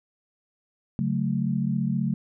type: chord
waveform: sine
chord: F# minor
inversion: second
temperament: equal with one note detuned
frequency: 141.1 / 185 / 220 Hz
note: C#3 / F#3 / A3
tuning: +31 / 0 / 0 cents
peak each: -27 dBFS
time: 0.99-2.14 s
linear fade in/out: 0 ms
effects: none